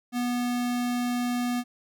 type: tone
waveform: square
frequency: 244.2 Hz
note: B3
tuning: 19 cents flat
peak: -26 dBFS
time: 0.12-1.64 s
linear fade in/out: 50 ms
effects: none